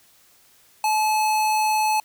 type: tone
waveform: square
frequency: 861 Hz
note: A5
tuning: 38 cents flat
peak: -19 dBFS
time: 0.84-2 s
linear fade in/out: 2 ms
effects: white hiss -56 dBFS RMS until 2.04 s